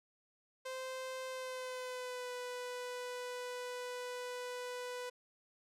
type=tone with pitch glide; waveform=sawtooth; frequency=519 to 495.3 Hz; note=C5 to B4; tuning=-14 to +5 cents; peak=-37 dBFS; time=0.65-5.1 s; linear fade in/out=10 ms; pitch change=-81 cents; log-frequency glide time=1.28-2.32 s; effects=low-pass 11000 Hz 12 dB/octave